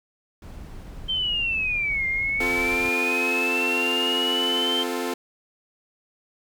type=noise; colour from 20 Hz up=brown; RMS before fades=-38 dBFS; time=0.42-2.89 s; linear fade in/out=2 ms
type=linear two-way sweep; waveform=sine; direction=down then up; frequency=3136 to 2100 to 3136 Hz; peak=-22 dBFS; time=1.08-4.84 s; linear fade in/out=20 ms; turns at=2.06 s
type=chord; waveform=sawtooth; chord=F major; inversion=second; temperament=equal with one note detuned; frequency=260 / 349.2 / 440 Hz; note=C4 / F4 / A4; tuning=-11 / 0 / 0 cents; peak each=-26 dBFS; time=2.4-5.14 s; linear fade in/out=5 ms
effects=none